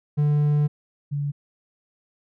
triangle / sine tone pair in turn, 147.7 / 143.66 Hz, D3 / D3, +10 / -38 cents, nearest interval unison, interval 48 cents, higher first, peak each -15 / -23 dBFS, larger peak first, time 0.17-0.68 / 1.11-1.32 s, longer first, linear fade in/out 20 ms, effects none

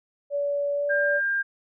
sine tone with pitch glide, 572 to 579 Hz, D5 to D5, -46 to -25 cents, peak -23 dBFS, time 0.3-1.21 s, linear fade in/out 50 ms, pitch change +21 cents, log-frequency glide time 0.73-0.9 s
sine tone, 1600 Hz, G6, 35 cents sharp, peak -22 dBFS, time 0.89-1.43 s, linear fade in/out 20 ms
effects none

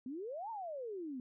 sine exponential two-way sweep, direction up then down, 242 to 937 to 242 Hz, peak -40 dBFS, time 0.06-1.2 s, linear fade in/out 2 ms, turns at 0.5 s, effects none

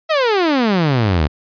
sawtooth exponential sweep, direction down, 660 to 69.6 Hz, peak -9 dBFS, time 0.09-1.28 s, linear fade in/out 20 ms, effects resampled to 11025 Hz

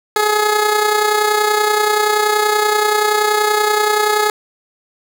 15% pulse tone with amplitude modulation, 422.7 Hz, G#4, 31 cents sharp, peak -4 dBFS, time 0.16-4.3 s, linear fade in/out 2 ms, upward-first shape sine, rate 30.5 Hz, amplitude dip 50%, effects none

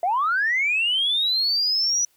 sine linear sweep, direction up, 659.3 to 5920 Hz, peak -18 dBFS, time 0.03-2.05 s, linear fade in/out 2 ms, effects tanh soft clip ceiling -14 dBFS + white hiss -63 dBFS RMS until 2.16 s

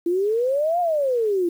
sine exponential two-way sweep, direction up then down, 334.9 to 721 to 334.9 Hz, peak -18 dBFS, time 0.06-1.49 s, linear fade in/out 5 ms, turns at 0.8 s, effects 8-bit

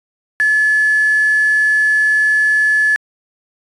sine tone with quantisation, 1719 Hz, A6, 41 cents flat, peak -10 dBFS, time 0.4-2.96 s, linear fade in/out 0 ms, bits 5, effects resampled to 24000 Hz

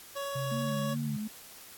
25% pulse tone, 559 Hz, C#5, 14 cents sharp, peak -30 dBFS, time 0.15-0.95 s, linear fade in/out 20 ms
sine tone with pitch glide, 133.8 to 144.23 Hz, C3 to D3, +39 to -31 cents, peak -33 dBFS, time 0.35-1.17 s, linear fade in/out 10 ms, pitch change +130 cents, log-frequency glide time 0.58-0.69 s
sine tone with vibrato, 220.9 Hz, A3, 7 cents sharp, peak -33 dBFS, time 0.51-1.28 s, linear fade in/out 10 ms, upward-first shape sine, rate 2.6 Hz, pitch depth 82 cents each way
effects white hiss -50 dBFS RMS until 1.77 s + AAC 64 kbps

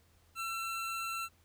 25% pulse tone, 1346 Hz, E6, 36 cents sharp, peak -32 dBFS, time 0.35-1.29 s, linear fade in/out 50 ms, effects added 83 Hz sine -67 dBFS peak until 1.44 s + pink hiss -69 dBFS RMS until 1.44 s

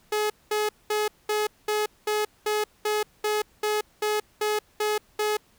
sawtooth tone bursts, 423.6 Hz, G#4, 34 cents sharp, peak -19 dBFS, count 14, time 0.12-5.37 s, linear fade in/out 5 ms, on 180 ms, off 210 ms, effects pink hiss -61 dBFS RMS until 5.58 s

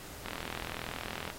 click train, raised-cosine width 0.3 ms, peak -21 dBFS, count 44, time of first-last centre 0.26-1.301 s, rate 41.3 Hz, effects pink hiss -47 dBFS RMS until 1.38 s + AAC 48 kbps

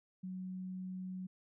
sine tone, 185.4 Hz, F#3, 4 cents sharp, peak -40 dBFS, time 0.23-1.27 s, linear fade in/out 10 ms, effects none

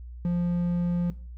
triangle tone, 174.61 Hz, F3, in tune, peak -21 dBFS, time 0.25-1.1 s, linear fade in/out 0 ms, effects noise-tail reverb RT60 0.4 s tail -18 dB re dry + added 60 Hz sine -38 dBFS peak until 1.37 s

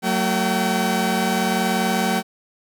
sawtooth tone cluster, 186 / 226.6 / 765 Hz, F#3 / A#3 / G5, +9 / -49 / -42 cents, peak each -19 dBFS, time 0.02-2.23 s, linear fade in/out 50 ms, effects none

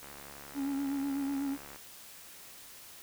click train, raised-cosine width 0.5 ms, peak -33 dBFS, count 124, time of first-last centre 0.03-1.76 s, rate 71.1 Hz
triangle tone with vibrato, 277.2 Hz, C#4, in tune, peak -29 dBFS, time 0.54-1.58 s, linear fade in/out 50 ms, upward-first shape sine, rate 8.1 Hz, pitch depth 38 cents each way
effects white hiss -51 dBFS RMS until 3.02 s

